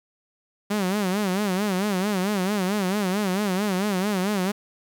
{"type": "tone with vibrato", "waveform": "sawtooth", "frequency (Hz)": 196, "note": "G3", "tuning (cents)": 0, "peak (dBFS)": -18, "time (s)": [0.7, 4.52], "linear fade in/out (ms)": 10, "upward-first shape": "sine", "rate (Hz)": 4.5, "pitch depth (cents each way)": 140, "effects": ["9-bit"]}